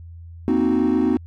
triangle chord, C half-diminished seventh, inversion third, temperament equal with one note detuned, 234.8 / 261.6 / 311.1 / 370 Hz, Bb3 / C4 / Eb4 / Gb4, +13 / 0 / 0 / 0 cents, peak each -20 / -17 / -18 / -21 dBFS, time 0.48-1.17 s, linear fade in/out 0 ms, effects tanh soft clip ceiling -9 dBFS + added 84 Hz sine -36 dBFS peak until 1.26 s

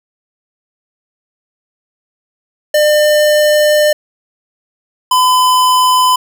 square tone pair in turn, 601 / 1010.8 Hz, D5 / B5, +40 / +40 cents, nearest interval major sixth, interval 900 cents, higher second, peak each -8 dBFS, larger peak neither, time 2.74-3.93 / 5.11-6.16 s, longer first, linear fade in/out 5 ms, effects none

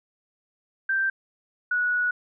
sine tone pair in turn, 1568 / 1465.5 Hz, G6 / F#6, 0 / -17 cents, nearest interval minor second, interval 117 cents, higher first, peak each -21 dBFS, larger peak neither, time 0.89-1.1 / 1.71-2.11 s, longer second, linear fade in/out 5 ms, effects none

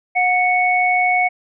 sine tone pair together, 727.5 / 2217 Hz, F#5 / C#7, -29 / 0 cents, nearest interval octave + perfect fifth, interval 1929 cents, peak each -16 dBFS, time 0.15-1.29 s, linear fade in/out 20 ms, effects none

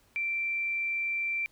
sine tone, 2349 Hz, D7, in tune, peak -28 dBFS, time 0.16-1.46 s, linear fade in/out 0 ms, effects pink hiss -65 dBFS RMS until 1.51 s

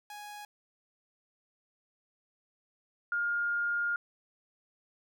sawtooth / sine tone pair in turn, 830.6 / 1414.4 Hz, G#5 / F6, 0 / +22 cents, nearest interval major sixth, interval 922 cents, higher second, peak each -39 / -28 dBFS, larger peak second, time 0.1-0.45 / 3.12-3.96 s, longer second, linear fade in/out 2 ms, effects none

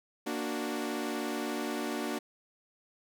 sawtooth chord, Bb augmented, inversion none, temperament equal, 233.1 / 293.7 / 370 Hz, Bb3 / D4 / F#4, 0 / 0 / 0 cents, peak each -33 / -32 / -34 dBFS, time 0.26-2.19 s, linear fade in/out 10 ms, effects none

